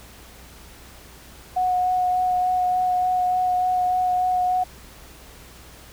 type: tone with vibrato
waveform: sine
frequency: 731 Hz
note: F#5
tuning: 21 cents flat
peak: -18 dBFS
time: 1.56-4.64 s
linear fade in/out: 10 ms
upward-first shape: sine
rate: 3.4 Hz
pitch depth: 11 cents each way
effects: added 60 Hz sine -48 dBFS peak until 5.92 s + pink hiss -46 dBFS RMS until 5.92 s